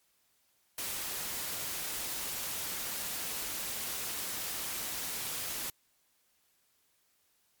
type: noise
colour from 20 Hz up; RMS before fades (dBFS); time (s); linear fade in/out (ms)
white; -37; 0.78-5.7; 2
effects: white hiss -72 dBFS RMS until 7.6 s + MP3 96 kbps